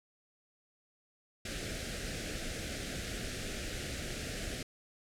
pink band-stop noise, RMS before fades -39 dBFS, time 1.45-4.63 s, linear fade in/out 5 ms, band 690 to 1400 Hz, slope 48 dB/octave, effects low-pass 9000 Hz 12 dB/octave

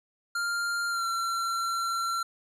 square tone with pitch glide, 1396.9 to 1361.1 Hz, F6 to F6, 0 to -45 cents, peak -28 dBFS, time 0.35-2.23 s, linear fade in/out 5 ms, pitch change -45 cents, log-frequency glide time 0.89-1.05 s, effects low-pass 11000 Hz 12 dB/octave

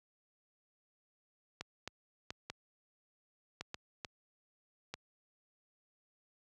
clicks, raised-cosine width 0.2 ms, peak -23 dBFS, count 8, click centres 1.61 / 1.876 / 2.305 / 2.5 / 3.61 / 3.744 / 4.048 / 4.94 s, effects high-pass 60 Hz 12 dB/octave

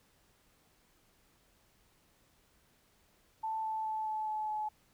sine tone with pitch steps, 882 / 876.4 / 870.9 / 865.3 / 859.9 / 854.4 Hz, A5 / A5 / A5 / A5 / A5 / G#5, +4 / -7 / -18 / -29 / -40 / +49 cents, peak -33 dBFS, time 3.43-4.69 s, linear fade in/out 10 ms, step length 210 ms, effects pink hiss -69 dBFS RMS until 4.93 s

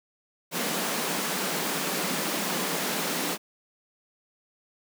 pink high-pass noise, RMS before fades -29 dBFS, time 0.51-3.38 s, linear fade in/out 50 ms, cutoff 160 Hz, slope 96 dB/octave, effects none

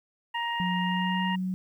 harmonic tone, 939 Hz, A#5, 12 cents sharp, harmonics 1 / 2 / 3, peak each -30 / -33 / -35 dBFS, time 0.34-1.36 s, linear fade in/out 10 ms
sine tone with pitch glide, 180 to 185.49 Hz, F#3 to F#3, -47 to +5 cents, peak -27 dBFS, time 0.6-1.54 s, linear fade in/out 0 ms, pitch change +52 cents, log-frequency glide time 0.81-1.26 s
effects 10-bit

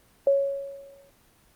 sine tone with exponential decay, 554.4 Hz, C#5, in tune, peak -15 dBFS, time 0.27-1.1 s, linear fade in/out 2 ms, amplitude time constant 180 ms, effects pink hiss -60 dBFS RMS until 1.55 s + Opus 24 kbps

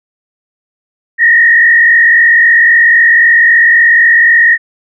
sine tone with frequency modulation, 1864.7 Hz, A#6, in tune, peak -3 dBFS, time 1.18-4.58 s, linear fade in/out 50 ms, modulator 43.8 Hz, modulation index 1.3, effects none

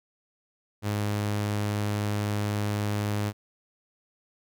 sawtooth tone, 103.83 Hz, G#2, in tune, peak -22 dBFS, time 0.82-3.33 s, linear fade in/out 50 ms, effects none

